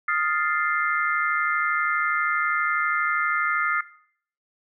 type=chord; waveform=sine; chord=F dominant seventh; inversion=third; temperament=equal; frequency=1244.5 / 1396.9 / 1760 / 2093 Hz; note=Eb6 / F6 / A6 / C7; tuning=0 / 0 / 0 / 0 cents; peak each=-26 / -26 / -29 / -26 dBFS; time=0.08-3.81 s; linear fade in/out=5 ms; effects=noise-tail reverb RT60 0.6 s tail -18 dB re dry